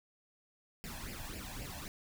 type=noise with flanger; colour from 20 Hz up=pink; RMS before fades=-44 dBFS; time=0.84-1.88 s; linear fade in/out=0 ms; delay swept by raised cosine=0.4 to 1.22 ms; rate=3.8 Hz; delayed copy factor=+0.75; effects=none